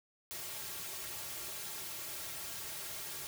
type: noise with comb filter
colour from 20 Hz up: white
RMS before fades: -43 dBFS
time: 0.31-3.27 s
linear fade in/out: 0 ms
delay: 4 ms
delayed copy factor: -0.75
effects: none